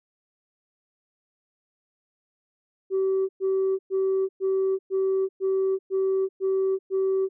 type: tone bursts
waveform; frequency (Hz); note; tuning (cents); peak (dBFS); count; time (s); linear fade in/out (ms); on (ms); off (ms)
sine; 383.2; G4; -39; -19; 9; 2.9-7.29; 50; 390; 110
effects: tanh soft clip ceiling -18 dBFS